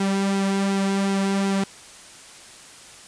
sawtooth tone with flanger, 196 Hz, G3, in tune, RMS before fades -22 dBFS, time 0-1.64 s, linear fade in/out 5 ms, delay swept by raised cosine 1.7 to 3.5 ms, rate 2.7 Hz, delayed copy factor -0.55, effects white hiss -44 dBFS RMS until 3.07 s + resampled to 22050 Hz

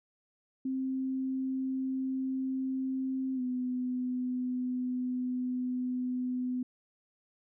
sine tone with pitch glide, 263 to 251.3 Hz, C4 to B3, +9 to +30 cents, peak -30 dBFS, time 0.65-6.63 s, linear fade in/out 5 ms, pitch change -79 cents, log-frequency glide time 3.35-3.41 s, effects none

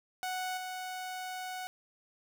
sawtooth tone with level steps, 740 Hz, F#5, in tune, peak -30 / -34 dBFS, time 0.23-1.67 s, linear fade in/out 0 ms, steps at 0.57 s, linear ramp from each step 5 ms, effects none

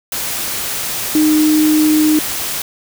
sine tone in noise, 307.3 Hz, D#4, 21 cents flat, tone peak -9 dBFS, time 1.15-2.19 s, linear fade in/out 2 ms, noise white, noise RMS -21 dBFS, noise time 0.12-2.62 s, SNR +9 dB, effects none

